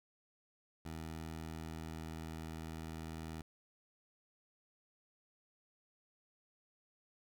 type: tone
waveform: 15% pulse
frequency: 80.2 Hz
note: E2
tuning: 47 cents flat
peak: -37 dBFS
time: 0.85-3.42 s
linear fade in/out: 5 ms
effects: none